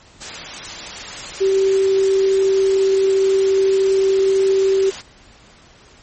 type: tone in noise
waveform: sine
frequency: 386.4 Hz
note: G4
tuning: 25 cents flat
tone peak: -12 dBFS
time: 1.4-4.91 s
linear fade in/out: 20 ms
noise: white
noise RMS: -30 dBFS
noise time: 0.2-5.02 s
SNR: +15 dB
effects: pink hiss -47 dBFS RMS until 6.02 s + MP3 32 kbps